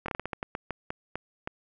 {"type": "slowing click train", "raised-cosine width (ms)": 0.5, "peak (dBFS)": -17, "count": 13, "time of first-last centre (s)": [0.06, 1.475], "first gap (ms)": 23, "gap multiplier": 1.27, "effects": []}